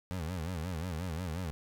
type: tone with vibrato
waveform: 25% pulse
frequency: 85.4 Hz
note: F2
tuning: 38 cents flat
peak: -31 dBFS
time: 0.11-1.51 s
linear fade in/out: 0 ms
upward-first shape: sine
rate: 5.6 Hz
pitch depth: 170 cents each way
effects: none